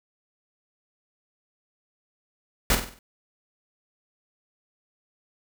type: noise with echo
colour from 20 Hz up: pink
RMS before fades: -20 dBFS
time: 2.7-2.75 s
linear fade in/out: 2 ms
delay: 48 ms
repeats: 5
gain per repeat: -7 dB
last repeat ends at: 2.99 s
effects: none